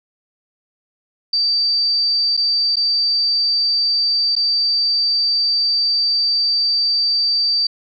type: tone with dropouts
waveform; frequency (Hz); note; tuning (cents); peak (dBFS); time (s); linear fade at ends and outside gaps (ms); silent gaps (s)
sine; 4646; D8; -20; -14; 1.33-7.67; 5; 2.368-2.374 / 2.758-2.767 / 4.354-4.363
effects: none